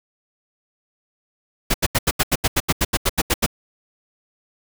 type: noise bursts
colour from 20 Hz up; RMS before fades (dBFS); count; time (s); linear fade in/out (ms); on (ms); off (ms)
pink; -17; 15; 1.7-3.464; 10; 42; 81
effects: none